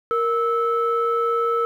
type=tone pair together; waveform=sine; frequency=466.2 / 1308.7 Hz; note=A#4 / E6; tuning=0 / -13 cents; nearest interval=octave + tritone; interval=1787 cents; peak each=-20 dBFS; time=0.11-1.65 s; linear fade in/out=0 ms; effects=tanh soft clip ceiling -12 dBFS + 9-bit